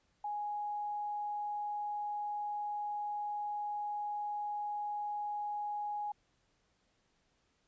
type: tone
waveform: sine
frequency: 830.6 Hz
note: G#5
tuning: in tune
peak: -35 dBFS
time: 0.24-6.12 s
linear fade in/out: 5 ms
effects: pink hiss -75 dBFS RMS until 7.67 s + resampled to 16000 Hz